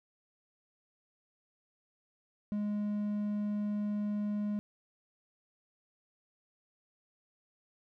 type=tone; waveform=triangle; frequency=207.7 Hz; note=G#3; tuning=in tune; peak=-29 dBFS; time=2.52-4.59 s; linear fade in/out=0 ms; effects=none